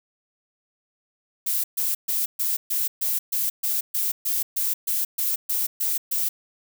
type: noise bursts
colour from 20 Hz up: violet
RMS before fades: -24 dBFS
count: 16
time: 1.46-6.29 s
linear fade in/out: 10 ms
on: 180 ms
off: 130 ms
effects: none